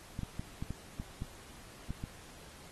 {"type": "clicks", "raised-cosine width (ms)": 5, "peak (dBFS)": -25, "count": 9, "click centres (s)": [0.191, 0.233, 0.395, 0.625, 0.706, 0.999, 1.221, 1.906, 2.039], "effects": ["pink hiss -54 dBFS RMS until 2.71 s", "AAC 32 kbps"]}